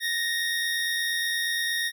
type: tone pair together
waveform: 25% pulse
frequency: 1776.2 / 1864.7 Hz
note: A6 / A#6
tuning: +16 / 0 cents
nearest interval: minor second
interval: 84 cents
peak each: -31 / -22 dBFS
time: 0-1.92 s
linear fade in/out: 50 ms
effects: none